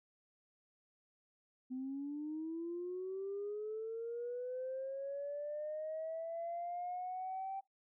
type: linear sweep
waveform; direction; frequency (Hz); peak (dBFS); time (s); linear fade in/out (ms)
sine; up; 253 to 781; -38; 1.7-7.61; 20
effects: noise-tail reverb RT60 0.2 s tail -22 dB re dry + tanh soft clip ceiling -34 dBFS